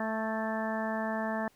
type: harmonic tone with a mistuned harmonic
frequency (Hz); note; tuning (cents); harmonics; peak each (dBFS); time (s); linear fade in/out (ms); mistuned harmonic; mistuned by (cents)
220; A3; 0; 1 / 2 / 3 / 4 / 5 / 6 / 7 / 8; -34 / -43 / -35 / -38 / -42 / -46 / -46 / -39; 0-1.48; 2; 7; +32
effects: pink hiss -65 dBFS RMS until 1.55 s